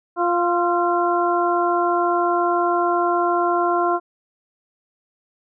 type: harmonic tone with a mistuned harmonic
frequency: 349.2 Hz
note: F4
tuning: in tune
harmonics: 1 / 2 / 3 / 4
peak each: -21 / -21 / -22 / -25 dBFS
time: 0.16-4 s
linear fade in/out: 50 ms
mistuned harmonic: 4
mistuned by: -34 cents
effects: none